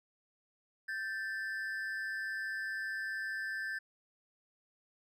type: ring-modulated tone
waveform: triangle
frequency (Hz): 1661.2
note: G#6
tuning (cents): 0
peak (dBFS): -31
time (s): 0.88-3.79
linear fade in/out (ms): 10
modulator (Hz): 100
effects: none